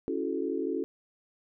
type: chord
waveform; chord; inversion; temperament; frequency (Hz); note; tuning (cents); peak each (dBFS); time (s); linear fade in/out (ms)
sine; F# minor seventh; second; equal with one note detuned; 277.2 / 329.6 / 370 / 434.4; C#4 / E4 / F#4 / A4; 0 / 0 / 0 / -22; -34; 0.08-0.84; 0
effects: none